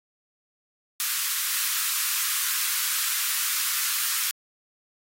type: high-pass noise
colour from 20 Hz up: white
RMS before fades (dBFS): -26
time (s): 1-4.31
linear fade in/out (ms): 0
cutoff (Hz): 1100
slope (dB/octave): 48
effects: AAC 48 kbps